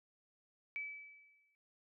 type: tone with exponential decay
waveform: sine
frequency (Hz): 2300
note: D7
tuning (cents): -37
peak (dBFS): -37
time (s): 0.76-1.55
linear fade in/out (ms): 0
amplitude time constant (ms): 170
effects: none